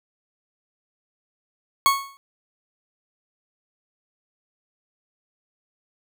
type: tone with exponential decay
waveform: 40% pulse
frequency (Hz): 1103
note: C#6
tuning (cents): -9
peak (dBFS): -11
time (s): 1.86-2.17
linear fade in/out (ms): 0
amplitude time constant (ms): 67
effects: none